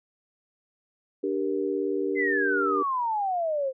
sine chord, G minor, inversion second, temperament just, 294 / 392 / 470.4 Hz, D4 / G4 / Bb4, +2 / 0 / +16 cents, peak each -30 / -27 / -31 dBFS, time 1.23-2.83 s, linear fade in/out 10 ms
sine exponential sweep, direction down, 2093 to 513 Hz, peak -24 dBFS, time 2.15-3.73 s, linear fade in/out 50 ms
effects none

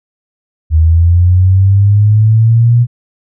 sine linear sweep, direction up, 77.78 to 121.4 Hz, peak -4 dBFS, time 0.7-2.87 s, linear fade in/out 50 ms, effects none

